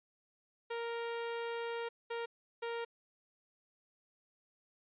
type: tone bursts at uneven times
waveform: sawtooth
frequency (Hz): 466.2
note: A#4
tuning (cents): 0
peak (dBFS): -33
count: 3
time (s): 0.7-1.89 / 2.1-2.26 / 2.62-2.85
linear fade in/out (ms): 10
effects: resampled to 8000 Hz